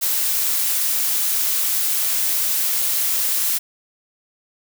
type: noise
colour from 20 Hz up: blue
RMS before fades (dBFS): -20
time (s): 0.01-3.59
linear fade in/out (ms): 20
effects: none